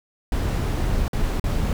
brown noise with dropouts, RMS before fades -22 dBFS, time 0.32-1.73 s, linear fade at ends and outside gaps 2 ms, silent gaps 1.081-1.131 / 1.398-1.44 s, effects none

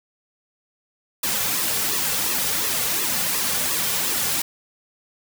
white noise with flanger, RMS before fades -23 dBFS, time 1.23-4.42 s, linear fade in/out 5 ms, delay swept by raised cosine 1.3 to 3.2 ms, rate 2.8 Hz, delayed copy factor -0.65, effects none

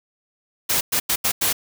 white noise bursts at uneven times, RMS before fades -20 dBFS, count 5, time 0.69-0.81 / 0.92-1 / 1.09-1.16 / 1.24-1.32 / 1.41-1.53 s, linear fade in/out 10 ms, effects none

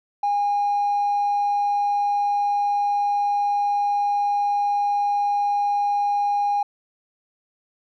sine tone with hard clipping, 816 Hz, G#5, 31 cents flat, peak -19 dBFS, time 0.23-6.63 s, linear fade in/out 5 ms, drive 1 dB, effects none

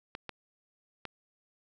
clicks, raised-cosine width 0.3 ms, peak -22 dBFS, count 3, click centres 0.151 / 0.293 / 1.053 s, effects none

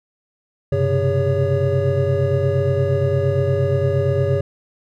triangle tone cluster, 96.4 / 129 / 137.6 / 406.3 / 560 Hz, G2 / C3 / C#3 / G#4 / C#5, -28 / -24 / -12 / -38 / +18 cents, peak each -20 dBFS, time 0.72-4.41 s, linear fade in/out 5 ms, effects none

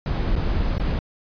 brown noise with dropouts, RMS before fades -22 dBFS, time 0.06-0.99 s, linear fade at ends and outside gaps 1 ms, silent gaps 0.355-0.362 / 0.782-0.798 s, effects resampled to 11025 Hz

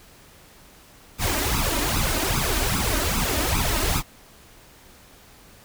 pink noise with flanger, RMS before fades -23 dBFS, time 1.18-4.03 s, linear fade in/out 50 ms, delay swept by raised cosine 0.79 to 3.29 ms, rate 2.5 Hz, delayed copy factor +0.85, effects pink hiss -50 dBFS RMS until 5.64 s

